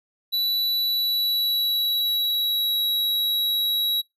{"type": "tone with pitch glide", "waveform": "square", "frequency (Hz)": [3951, 3874], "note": ["B7", "B7"], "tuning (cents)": [0, -34], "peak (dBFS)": -21, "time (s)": [0.32, 4.02], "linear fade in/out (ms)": 20, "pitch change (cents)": -34, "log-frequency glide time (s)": [0.75, 2.82], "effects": ["noise-tail reverb RT60 0.2 s tail -26 dB re dry"]}